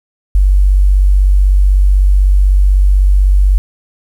sine tone, 48.02 Hz, G1, 35 cents flat, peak -5 dBFS, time 0.35-3.58 s, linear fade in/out 0 ms, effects 7-bit

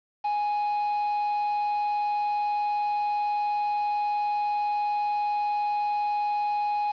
triangle tone, 830.6 Hz, G#5, in tune, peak -22 dBFS, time 0.24-6.92 s, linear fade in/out 10 ms, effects resampled to 11025 Hz + 8-bit

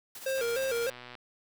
white noise with tremolo, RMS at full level -43 dBFS, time 0.15-0.9 s, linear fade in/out 2 ms, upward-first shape sine, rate 15 Hz, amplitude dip 55%
square tone with vibrato, 499.2 Hz, B4, 19 cents sharp, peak -29 dBFS, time 0.26-0.9 s, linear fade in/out 5 ms, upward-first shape square, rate 3.3 Hz, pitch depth 110 cents each way
click train, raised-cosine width 0.3 ms, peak -29 dBFS, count 96, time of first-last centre 0.38-1.152 s, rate 123 Hz
effects none

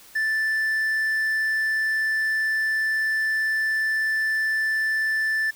triangle tone, 1761 Hz, A6, 1 cent sharp, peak -19 dBFS, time 0.15-5.51 s, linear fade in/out 10 ms, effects white hiss -49 dBFS RMS until 5.55 s

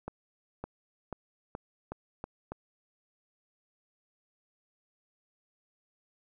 accelerating click train, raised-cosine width 1 ms, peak -23 dBFS, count 7, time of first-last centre 0.08-2.52 s, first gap 560 ms, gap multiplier 0.87, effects none

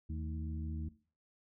harmonic tone with a mistuned harmonic, 79.1 Hz, D#2, 29 cents sharp, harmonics 1 / 2 / 3 / 4, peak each -38 / -46 / -46 / -50 dBFS, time 0.09-0.89 s, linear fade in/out 10 ms, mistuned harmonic 3, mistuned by -100 cents, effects noise-tail reverb RT60 0.4 s tail -17 dB re dry

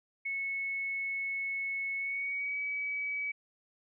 sine tone with pitch glide, 2200 to 2280 Hz, C#7 to C#7, -14 to +48 cents, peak -32 dBFS, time 0.25-3.32 s, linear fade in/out 10 ms, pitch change +62 cents, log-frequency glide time 1.97-2.59 s, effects none

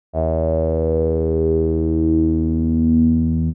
sawtooth tone with low-pass filter sweep, 80.5 Hz, E2, 41 cents flat, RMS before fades -17 dBFS, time 0.13-3.54 s, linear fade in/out 50 ms, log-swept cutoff 650 to 200 Hz, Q 9.6, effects none

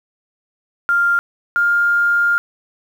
sine tone pair in turn, 1396.9 / 1405.8 Hz, F6 / F6, 0 / +11 cents, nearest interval unison, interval 11 cents, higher second, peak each -12 dBFS, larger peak neither, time 0.89-1.19 / 1.56-2.38 s, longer second, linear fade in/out 0 ms, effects 7-bit

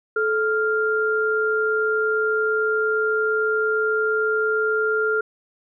sine tone pair together, 434.4 / 1396.9 Hz, A4 / F6, -22 / 0 cents, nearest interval octave + minor sixth, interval 2022 cents, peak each -21 dBFS, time 0.16-5.21 s, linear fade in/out 5 ms, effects none

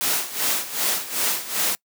white noise with tremolo, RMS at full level -21 dBFS, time 0.01-1.75 s, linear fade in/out 0 ms, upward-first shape sine, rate 2.6 Hz, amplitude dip 80%, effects noise-tail reverb RT60 0.1 s tail -25 dB re dry + high-pass 200 Hz 12 dB/octave

